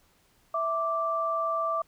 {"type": "tone pair together", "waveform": "sine", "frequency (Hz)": [656.9, 1172], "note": ["E5", "D6"], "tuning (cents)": [-6, -4], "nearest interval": "minor seventh", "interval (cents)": 1002, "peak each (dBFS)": [-30, -27], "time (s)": [0.54, 1.82], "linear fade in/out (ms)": 5, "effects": ["pink hiss -65 dBFS RMS until 1.87 s"]}